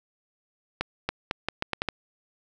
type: accelerating click train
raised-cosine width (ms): 0.3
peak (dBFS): -10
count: 8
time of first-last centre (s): 0.81-1.887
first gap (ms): 280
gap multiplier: 0.79
effects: none